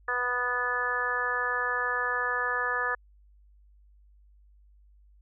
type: harmonic tone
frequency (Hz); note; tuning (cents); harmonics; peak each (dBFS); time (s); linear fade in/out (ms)
246.5; B3; -3; 2 / 3 / 4 / 5 / 6 / 7; -36 / -40 / -35 / -32 / -36 / -29; 0.08-2.95; 5
effects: added 50 Hz sine -55 dBFS peak until 5.21 s